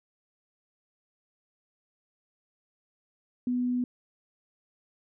sine tone, 247.5 Hz, B3, 4 cents sharp, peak -25 dBFS, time 3.47-3.84 s, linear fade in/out 2 ms, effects none

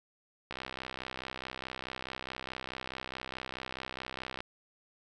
click train, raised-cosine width 0.3 ms, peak -22 dBFS, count 253, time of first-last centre 0.51-4.405 s, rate 64.7 Hz, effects none

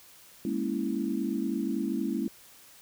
sine chord, A# half-diminished seventh, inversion third, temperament equal with one note detuned, 204.4 / 233.1 / 277.2 / 329.6 Hz, G#3 / A#3 / C#4 / E4, -27 / 0 / 0 / 0 cents, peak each -33 dBFS, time 0.45-2.28 s, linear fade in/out 2 ms, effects white hiss -54 dBFS RMS until 2.81 s

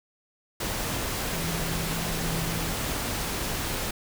sine tone in noise, 164.9 Hz, E3, 1 cent sharp, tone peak -32 dBFS, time 1.33-2.74 s, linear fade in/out 5 ms, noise pink, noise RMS -30 dBFS, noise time 0.6-3.91 s, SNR -5 dB, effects none

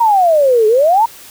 sine exponential two-way sweep, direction down then up, 955 to 419.3 to 955 Hz, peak -7 dBFS, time 0-1.06 s, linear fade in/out 10 ms, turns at 0.67 s, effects white hiss -37 dBFS RMS until 1.3 s

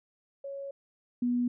sine tone pair in turn, 554.4 / 244 Hz, C#5 / B3, 0 / -21 cents, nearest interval octave + major second, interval 1421 cents, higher first, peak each -36 / -25 dBFS, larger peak second, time 0.44-0.71 / 1.22-1.48 s, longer first, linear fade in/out 5 ms, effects none

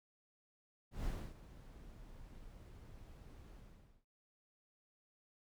brown noise with ADSR envelope, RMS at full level -39 dBFS, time 0.91-4.05 s, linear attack 140 ms, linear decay 290 ms, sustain -16 dB, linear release 500 ms, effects none

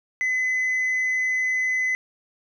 triangle tone with tanh clipping, 2023 Hz, B6, 41 cents sharp, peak -21 dBFS, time 0.21-1.95 s, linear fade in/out 0 ms, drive 6 dB, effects none

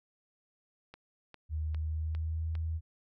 click train, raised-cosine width 0.3 ms, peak -32 dBFS, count 5, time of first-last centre 0.94-2.553 s, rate 2.48 Hz
sine tone with pitch glide, 77.78 to 80.66 Hz, D#2 to E2, 0 to -37 cents, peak -31 dBFS, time 1.49-2.81 s, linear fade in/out 50 ms, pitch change +63 cents, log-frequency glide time 1.76-2.47 s
effects none

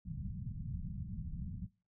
white low-pass noise, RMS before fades -42 dBFS, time 0.05-1.67 s, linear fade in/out 10 ms, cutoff 190 Hz, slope 48 dB/octave, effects noise-tail reverb RT60 0.3 s tail -19 dB re dry

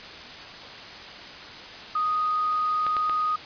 sine tone, 1244 Hz, D#6, 1 cent flat, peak -22 dBFS, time 1.95-3.36 s, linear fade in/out 5 ms
clicks, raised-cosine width 0.3 ms, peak -17 dBFS, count 3, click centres 2.866 / 2.967 / 3.096 s
effects white hiss -40 dBFS RMS until 3.45 s + resampled to 11025 Hz

